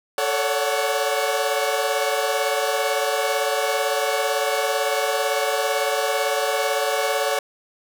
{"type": "chord", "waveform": "sawtooth", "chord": "D major seventh", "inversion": "second", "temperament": "equal with one note detuned", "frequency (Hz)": [440, 554.4, 572.3, 740], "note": ["A4", "C#5", "D5", "F#5"], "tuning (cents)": [0, 0, -45, 0], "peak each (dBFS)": -22, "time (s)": [0.18, 7.39], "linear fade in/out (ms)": 2, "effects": []}